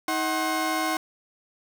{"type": "tone cluster", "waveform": "30% pulse", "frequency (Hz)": [317.4, 749, 1069], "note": ["D#4", "F#5", "C6"], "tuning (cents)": [35, 21, 37], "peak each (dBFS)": -26, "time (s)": [0.08, 0.97], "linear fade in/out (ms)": 2, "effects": []}